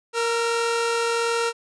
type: tone pair together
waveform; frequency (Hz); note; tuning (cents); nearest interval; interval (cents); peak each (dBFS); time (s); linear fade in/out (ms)
sawtooth; 466.2 / 1357.3; A#4 / F6; 0 / -50; octave + perfect fifth; 1850; -18 / -24; 0.13-1.53; 50
effects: resampled to 22050 Hz